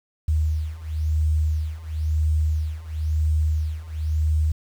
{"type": "beating tone pair", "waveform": "sine", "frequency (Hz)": [77, 77.98], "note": ["D#2", "D#2"], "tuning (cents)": [-17, 4], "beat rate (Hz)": 0.98, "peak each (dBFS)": [-24, -22], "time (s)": [0.28, 4.52], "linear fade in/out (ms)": 5, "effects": ["8-bit"]}